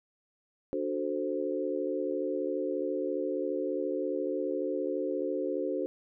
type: chord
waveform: sine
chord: D dominant seventh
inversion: none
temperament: equal with one note detuned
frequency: 293.7 / 368.3 / 440 / 523.3 Hz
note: D4 / F#4 / A4 / C5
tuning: 0 / -8 / 0 / 0 cents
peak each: -35 / -34 / -36 / -34 dBFS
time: 0.73-5.86 s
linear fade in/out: 0 ms
effects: none